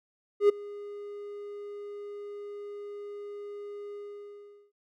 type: tone with ADSR envelope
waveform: triangle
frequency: 409.9 Hz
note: G#4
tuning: 23 cents flat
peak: -13 dBFS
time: 0.4-4.72 s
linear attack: 92 ms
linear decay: 10 ms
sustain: -23 dB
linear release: 780 ms
effects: none